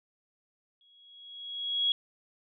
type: tone with exponential growth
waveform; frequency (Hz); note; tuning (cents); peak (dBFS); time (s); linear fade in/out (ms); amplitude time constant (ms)
sine; 3322; G#7; 0; -22; 0.81-1.92; 1; 240
effects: none